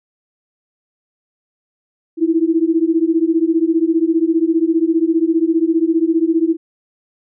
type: beating tone pair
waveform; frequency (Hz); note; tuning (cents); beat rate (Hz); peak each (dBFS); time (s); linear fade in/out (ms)
sine; 320 / 335; D#4 / E4; +49 / +28; 15; -15 / -15; 2.17-6.57; 50
effects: none